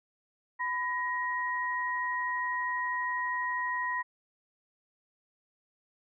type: tone pair together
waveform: sine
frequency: 1000 / 1887.7 Hz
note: B5 / A#6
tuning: +21 / +21 cents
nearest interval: major seventh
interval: 1100 cents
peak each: -32 / -32 dBFS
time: 0.59-4.03 s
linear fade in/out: 20 ms
effects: none